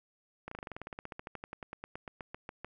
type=slowing click train; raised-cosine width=0.5 ms; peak=-26 dBFS; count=28; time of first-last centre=0.48-2.646 s; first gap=34 ms; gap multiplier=1.06; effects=none